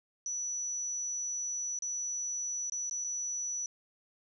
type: tone with dropouts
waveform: sine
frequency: 5920 Hz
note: F#8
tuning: in tune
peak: -33 dBFS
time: 0.26-3.66 s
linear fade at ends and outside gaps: 1 ms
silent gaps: 1.789-1.822 / 2.698-2.721 / 2.897-2.91 / 3.041-3.045 s
effects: none